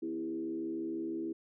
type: tone with frequency modulation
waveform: sine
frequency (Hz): 328.4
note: E4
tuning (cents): -6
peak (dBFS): -34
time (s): 0.02-1.33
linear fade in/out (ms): 10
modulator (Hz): 73.7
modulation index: 0.8
effects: none